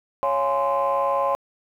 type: chord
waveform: sine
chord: Db major seventh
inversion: none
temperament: just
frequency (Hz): 554.4 / 693 / 831.5 / 1039.4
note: Db5 / F5 / Ab5 / C6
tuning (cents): 0 / -14 / +2 / -12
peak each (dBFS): -22 / -28 / -26 / -22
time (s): 0.23-1.35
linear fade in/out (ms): 0
effects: tanh soft clip ceiling -13 dBFS + 9-bit